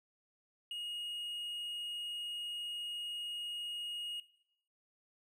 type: tone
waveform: triangle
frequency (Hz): 2873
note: F7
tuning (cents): +48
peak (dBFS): -37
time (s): 0.71-4.2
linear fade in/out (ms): 2
effects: noise-tail reverb RT60 0.7 s tail -17 dB re dry